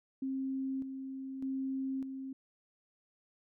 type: tone with tremolo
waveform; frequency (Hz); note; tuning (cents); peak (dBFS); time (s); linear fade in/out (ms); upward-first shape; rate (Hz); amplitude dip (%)
sine; 266.5; C4; +32; -33; 0.22-2.33; 5; square; 0.83; 50
effects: none